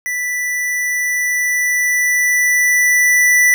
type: tone with level ramp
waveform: square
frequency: 1975.5 Hz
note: B6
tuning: in tune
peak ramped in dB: -19 to -9 dBFS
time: 0.06-3.54 s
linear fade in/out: 0 ms
effects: none